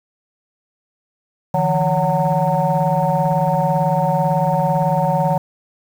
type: tone cluster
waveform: sine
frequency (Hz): 151.4 / 169.4 / 561 / 744 / 913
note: D#3 / E3 / C#5 / F#5 / A#5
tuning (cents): -47 / +48 / +21 / +9 / -36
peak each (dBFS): -20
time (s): 1.54-5.38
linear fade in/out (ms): 5
effects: tanh soft clip ceiling -6 dBFS + 7-bit